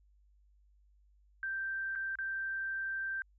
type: tone with dropouts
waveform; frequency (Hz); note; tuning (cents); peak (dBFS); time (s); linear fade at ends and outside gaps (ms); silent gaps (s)
sine; 1568; G6; 0; -34; 1.43-3.22; 1; 1.953-1.958 / 2.155-2.187
effects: added 50 Hz sine -63 dBFS peak until 3.38 s